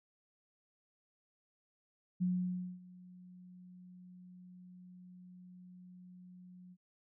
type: tone with ADSR envelope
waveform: sine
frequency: 181 Hz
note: F#3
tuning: 38 cents flat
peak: -29 dBFS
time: 2.2-6.77 s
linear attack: 22 ms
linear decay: 570 ms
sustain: -23 dB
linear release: 51 ms
effects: none